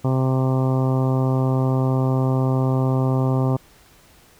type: harmonic tone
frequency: 130.81 Hz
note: C3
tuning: in tune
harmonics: 1 / 2 / 3 / 4 / 5 / 6 / 7 / 8 / 9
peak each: -18 / -24 / -28 / -30 / -32 / -34 / -35 / -36 / -37 dBFS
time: 0.04-3.57 s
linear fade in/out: 10 ms
effects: pink hiss -52 dBFS RMS until 4.39 s